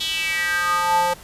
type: tone with high-pass filter sweep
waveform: square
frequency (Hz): 176.1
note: F3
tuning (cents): +15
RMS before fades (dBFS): -21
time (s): 0-1.14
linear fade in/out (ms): 10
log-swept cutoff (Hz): 3500 to 670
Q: 5.3
effects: pink hiss -43 dBFS RMS until 1.23 s + resampled to 32000 Hz